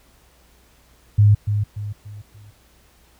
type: tone with echo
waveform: sine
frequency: 103.83 Hz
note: G#2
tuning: in tune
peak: -9 dBFS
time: 1.18-1.35 s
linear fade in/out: 10 ms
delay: 290 ms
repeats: 4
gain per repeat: -8 dB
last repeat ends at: 2.51 s
effects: added 60 Hz sine -56 dBFS peak until 3.19 s + pink hiss -56 dBFS RMS until 3.19 s